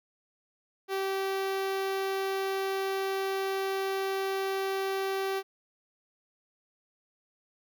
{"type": "tone with notch filter", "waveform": "sawtooth", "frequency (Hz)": 387, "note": "G4", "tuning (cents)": -22, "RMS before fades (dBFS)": -31, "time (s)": [0.88, 5.43], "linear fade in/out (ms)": 50, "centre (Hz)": 8000, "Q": 1.2, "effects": []}